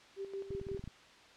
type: tone with tremolo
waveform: sine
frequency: 392 Hz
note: G4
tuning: in tune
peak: -37 dBFS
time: 0.16-0.82 s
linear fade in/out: 50 ms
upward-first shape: square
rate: 5.7 Hz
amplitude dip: 65%
type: clicks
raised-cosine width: 5 ms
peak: -32 dBFS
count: 9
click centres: 0.506 / 0.55 / 0.614 / 0.668 / 0.716 / 0.747 / 0.794 / 0.84 / 0.876 s
effects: white hiss -58 dBFS RMS until 1.36 s + low-pass 4000 Hz 12 dB/octave